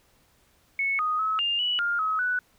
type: tone with pitch steps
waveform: sine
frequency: 2204 / 1244 / 1289 / 2807 / 2946 / 1407 / 1278 / 1485 Hz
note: C#7 / D#6 / E6 / F7 / F#7 / F6 / D#6 / F#6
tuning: -11 / -1 / -39 / +8 / -8 / +12 / +46 / +6 cents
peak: -23 dBFS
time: 0.79-2.39 s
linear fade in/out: 2 ms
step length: 200 ms
effects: pink hiss -63 dBFS RMS until 2.58 s